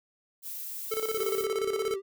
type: noise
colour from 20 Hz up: violet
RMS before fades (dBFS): -38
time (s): 0.42-1.47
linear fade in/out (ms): 50
type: tone with tremolo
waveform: square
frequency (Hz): 440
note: A4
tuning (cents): 0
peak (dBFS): -28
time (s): 0.91-1.96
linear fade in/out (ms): 10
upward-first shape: square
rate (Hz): 17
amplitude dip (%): 70
type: tone with vibrato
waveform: triangle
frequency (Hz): 392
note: G4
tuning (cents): 0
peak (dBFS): -29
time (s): 1.15-2.02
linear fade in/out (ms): 50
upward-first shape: triangle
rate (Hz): 13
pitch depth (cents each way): 39
effects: none